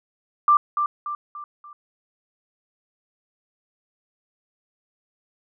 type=tone with echo; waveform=sine; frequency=1182 Hz; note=D6; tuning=11 cents sharp; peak=-12 dBFS; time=0.48-0.57 s; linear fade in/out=2 ms; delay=290 ms; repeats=4; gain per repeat=-7 dB; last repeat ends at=1.73 s; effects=none

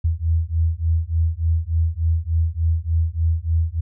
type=beating tone pair; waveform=sine; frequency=80.4 / 83.8 Hz; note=E2 / E2; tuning=-43 / +29 cents; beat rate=3.4 Hz; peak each=-20 dBFS; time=0.04-3.81 s; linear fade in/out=10 ms; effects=none

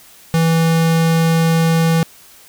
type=tone; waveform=square; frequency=164.1 Hz; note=E3; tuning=8 cents flat; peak=-12 dBFS; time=0.34-2.03 s; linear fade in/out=0 ms; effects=white hiss -44 dBFS RMS until 2.48 s

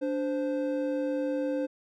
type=tone pair together; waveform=triangle; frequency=291.8 / 520 Hz; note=D4 / C5; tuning=-11 / -11 cents; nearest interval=minor seventh; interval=1000 cents; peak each=-28 dBFS; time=0.01-1.67 s; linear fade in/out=20 ms; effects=none

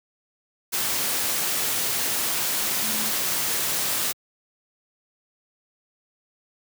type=tone in noise; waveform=sine; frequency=218 Hz; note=A3; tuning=16 cents flat; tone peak=-35 dBFS; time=2.82-3.11 s; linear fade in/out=20 ms; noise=white; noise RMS=-25 dBFS; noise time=0.72-4.13 s; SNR=-13 dB; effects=high-pass 100 Hz 12 dB/octave

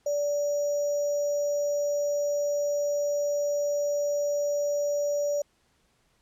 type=tone with sample-and-hold; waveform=sine; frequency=580 Hz; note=D5; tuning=22 cents flat; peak=-24 dBFS; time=0.06-5.42 s; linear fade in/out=5 ms; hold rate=6300 Hz; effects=pink hiss -68 dBFS RMS until 6.21 s + low-pass 10000 Hz 12 dB/octave

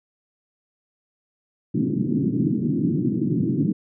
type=band-pass noise; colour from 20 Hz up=white; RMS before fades=-22 dBFS; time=1.74-3.73 s; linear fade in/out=10 ms; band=120 to 320 Hz; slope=48 dB/octave; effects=none

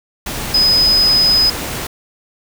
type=tone in noise; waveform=sine; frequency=5030 Hz; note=D#8; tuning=18 cents sharp; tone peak=-9 dBFS; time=0.54-1.5 s; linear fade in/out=5 ms; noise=pink; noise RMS=-23 dBFS; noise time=0.26-1.87 s; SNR=+11 dB; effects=none

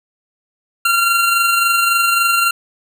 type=tone with amplitude modulation; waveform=25% pulse; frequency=1380 Hz; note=F6; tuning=21 cents flat; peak=-7 dBFS; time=0.85-2.51 s; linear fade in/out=5 ms; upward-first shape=sine; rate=23.6 Hz; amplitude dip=35%; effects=none

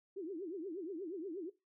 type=tone with vibrato; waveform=sine; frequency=353.8 Hz; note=F4; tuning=23 cents sharp; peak=-40 dBFS; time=0.16-1.5 s; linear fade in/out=10 ms; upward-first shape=triangle; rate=8.4 Hz; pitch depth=280 cents each way; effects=noise-tail reverb RT60 0.2 s tail -17 dB re dry

